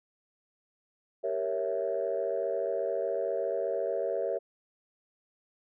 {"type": "chord", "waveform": "sine", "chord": "G diminished seventh", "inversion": "none", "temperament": "equal", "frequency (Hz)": [392, 466.2, 554.4, 659.3], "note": ["G4", "Bb4", "Db5", "Fb5"], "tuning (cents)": [0, 0, 0, 0], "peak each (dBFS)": [-35, -33, -32, -33], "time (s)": [1.23, 4.39], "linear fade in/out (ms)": 20, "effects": ["tanh soft clip ceiling -20 dBFS"]}